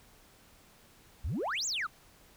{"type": "exponential two-way sweep", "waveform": "sine", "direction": "up then down", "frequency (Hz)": [56.1, 7750, 1160], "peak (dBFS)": -29, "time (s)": [1.24, 1.87], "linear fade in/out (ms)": 10, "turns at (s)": 1.66, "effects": ["tanh soft clip ceiling -29 dBFS", "pink hiss -60 dBFS RMS until 2.36 s"]}